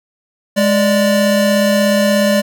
square tone pair together, 207.7 / 586.4 Hz, G#3 / D5, 0 / -3 cents, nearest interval octave + tritone, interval 1797 cents, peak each -14 dBFS, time 0.56-2.42 s, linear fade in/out 20 ms, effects none

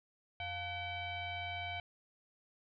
sine tone with frequency modulation, 1500 Hz, F#6, 23 cents sharp, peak -38 dBFS, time 0.4-1.8 s, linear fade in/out 2 ms, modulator 795 Hz, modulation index 2, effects none

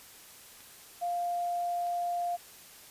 clicks, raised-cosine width 0.2 ms, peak -35 dBFS, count 2, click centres 0.606 / 1.869 s
sine tone, 700 Hz, F5, 4 cents sharp, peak -29 dBFS, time 1.01-2.37 s, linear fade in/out 20 ms
effects white hiss -52 dBFS RMS until 2.9 s + resampled to 32000 Hz

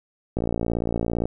click train, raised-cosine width 2 ms, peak -11 dBFS, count 52, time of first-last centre 0.37-1.255 s, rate 57.6 Hz, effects none

